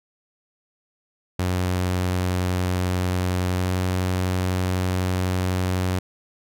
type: tone with pitch glide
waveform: sawtooth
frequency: 91 to 92 Hz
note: F#2 to F#2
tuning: -28 to -9 cents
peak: -17 dBFS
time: 1.39-5.99 s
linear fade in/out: 5 ms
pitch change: +19 cents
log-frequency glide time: 3.48-3.77 s
effects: none